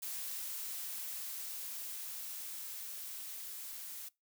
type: noise with level ramp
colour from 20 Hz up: blue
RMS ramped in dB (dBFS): -41 to -46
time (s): 0.02-4.09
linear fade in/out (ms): 10
effects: noise-tail reverb RT60 0.2 s tail -22 dB re dry